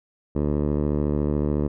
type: tone with low-pass filter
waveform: 10% pulse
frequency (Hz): 73.9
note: D2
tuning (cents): +11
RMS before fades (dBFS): -23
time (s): 0.35-1.68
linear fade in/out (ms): 10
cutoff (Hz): 550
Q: 0.88
effects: none